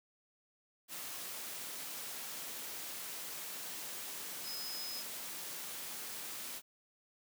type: tone in noise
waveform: sine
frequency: 5080 Hz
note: D#8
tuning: 35 cents sharp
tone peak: -42 dBFS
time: 4.43-5.04 s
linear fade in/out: 50 ms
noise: white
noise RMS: -44 dBFS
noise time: 0.88-6.62 s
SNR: -1 dB
effects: high-pass 150 Hz 12 dB/octave